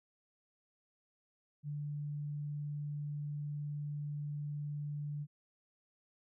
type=tone; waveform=sine; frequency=146.83 Hz; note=D3; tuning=in tune; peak=-37 dBFS; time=1.63-5.27 s; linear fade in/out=50 ms; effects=none